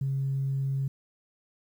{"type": "tone", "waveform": "sine", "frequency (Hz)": 136.1, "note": "C#3", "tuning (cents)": -31, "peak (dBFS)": -25, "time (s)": [0.01, 0.88], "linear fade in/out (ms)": 5, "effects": ["tanh soft clip ceiling -21 dBFS", "10-bit"]}